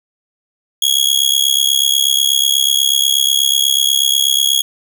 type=tone with amplitude modulation; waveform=sawtooth; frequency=3314 Hz; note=G#7; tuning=4 cents flat; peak=-4 dBFS; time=0.82-4.62 s; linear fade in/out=5 ms; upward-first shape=sine; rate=68.2 Hz; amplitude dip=95%; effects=none